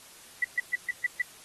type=tone bursts; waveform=sine; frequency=1967 Hz; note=B6; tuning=7 cents flat; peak=-22 dBFS; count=6; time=0.42-1.22 s; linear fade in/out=5 ms; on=25 ms; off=130 ms; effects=white hiss -51 dBFS RMS until 1.44 s + AAC 32 kbps